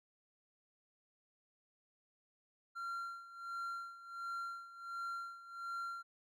triangle tone with tremolo, 1376 Hz, F6, 26 cents flat, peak -37 dBFS, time 2.75-6.03 s, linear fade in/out 20 ms, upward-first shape sine, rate 1.4 Hz, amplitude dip 80%, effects none

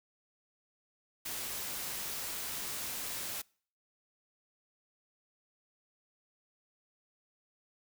white noise, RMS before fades -39 dBFS, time 1.25-3.42 s, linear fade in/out 10 ms, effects noise-tail reverb RT60 0.5 s tail -26 dB re dry

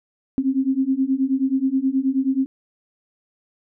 sine beating tone pair, 261.2 / 270.6 Hz, C4 / C#4, -3 / -42 cents, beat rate 9.4 Hz, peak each -21 / -20 dBFS, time 0.38-2.46 s, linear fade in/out 0 ms, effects none

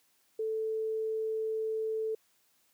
sine tone, 440 Hz, A4, in tune, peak -30 dBFS, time 0.39-2.15 s, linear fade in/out 5 ms, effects white hiss -70 dBFS RMS until 2.73 s + high-pass 100 Hz 12 dB/octave

